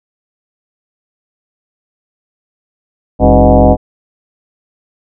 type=tone with frequency modulation; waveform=sine; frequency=267.3 Hz; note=C4; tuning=37 cents sharp; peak=-3 dBFS; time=3.19-3.77 s; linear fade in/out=50 ms; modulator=116 Hz; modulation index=4.2; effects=none